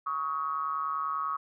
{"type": "ring-modulated tone", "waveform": "triangle", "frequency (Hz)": 75, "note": "D2", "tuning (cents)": 37, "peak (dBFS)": -24, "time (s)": [0.06, 1.37], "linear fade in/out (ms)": 10, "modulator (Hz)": 1190, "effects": []}